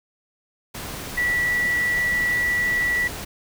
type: tone in noise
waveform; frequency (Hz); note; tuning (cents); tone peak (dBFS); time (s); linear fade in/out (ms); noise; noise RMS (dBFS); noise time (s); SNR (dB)
sine; 1951; B6; -22; -19; 1.17-3.08; 10; pink; -33; 0.74-3.25; +11
effects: none